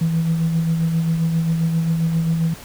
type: tone with tremolo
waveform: sine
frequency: 164.1 Hz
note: E3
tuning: 8 cents flat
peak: -13 dBFS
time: 0.01-2.54 s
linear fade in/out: 5 ms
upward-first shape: sine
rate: 7.5 Hz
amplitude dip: 45%
effects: tanh soft clip ceiling -12 dBFS + pink hiss -39 dBFS RMS until 2.64 s